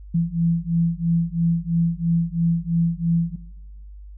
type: beating tone pair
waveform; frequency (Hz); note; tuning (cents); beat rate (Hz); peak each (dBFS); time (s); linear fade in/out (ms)
sine; 166.6 / 169.6; E3 / E3; +19 / +50; 3; -22 / -21; 0.14-3.36; 10
effects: noise-tail reverb RT60 0.9 s tail -18 dB re dry + added 50 Hz sine -37 dBFS peak until 4.17 s